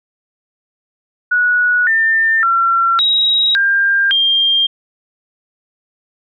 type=tone with pitch steps; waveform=sine; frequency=1465 / 1798 / 1360 / 3819 / 1597 / 3198 Hz; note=F#6 / A6 / F6 / A#7 / G6 / G7; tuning=-18 / +37 / -46 / +41 / +32 / +34 cents; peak=-10 dBFS; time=1.31-4.67 s; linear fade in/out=10 ms; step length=560 ms; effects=none